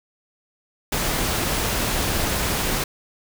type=noise; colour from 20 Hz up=pink; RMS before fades=-23 dBFS; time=0.92-2.84 s; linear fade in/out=5 ms; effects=none